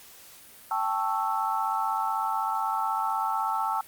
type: chord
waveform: sine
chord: A dominant seventh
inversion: third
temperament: equal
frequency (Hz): 784 / 880 / 1108.7 / 1318.5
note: G5 / A5 / C#6 / E6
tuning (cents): 0 / 0 / 0 / 0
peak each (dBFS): -31 / -28 / -33 / -30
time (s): 0.71-3.81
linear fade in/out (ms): 2
effects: white hiss -50 dBFS RMS until 3.87 s + Opus 48 kbps